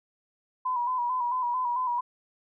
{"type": "tone with vibrato", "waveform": "sine", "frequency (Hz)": 987.8, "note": "B5", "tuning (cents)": 0, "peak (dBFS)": -25, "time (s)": [0.65, 2.01], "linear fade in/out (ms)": 10, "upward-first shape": "square", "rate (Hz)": 4.5, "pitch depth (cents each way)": 47, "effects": []}